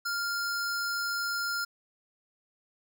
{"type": "tone pair together", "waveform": "square", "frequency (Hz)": [1396.9, 5192], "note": ["F6", "E8"], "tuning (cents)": [0, -27], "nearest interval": "octave + major seventh", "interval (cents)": 2273, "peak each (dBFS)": [-31, -37], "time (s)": [0.05, 1.65], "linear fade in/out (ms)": 10, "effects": []}